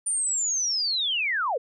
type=linear sweep; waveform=sine; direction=down; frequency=9240 to 430 Hz; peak=-23 dBFS; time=0.06-1.58 s; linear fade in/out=10 ms; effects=none